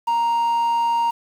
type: tone with quantisation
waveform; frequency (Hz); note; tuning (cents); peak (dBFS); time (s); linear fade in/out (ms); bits
triangle; 933; A#5; +1; -15; 0.07-1.11; 10; 7
effects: none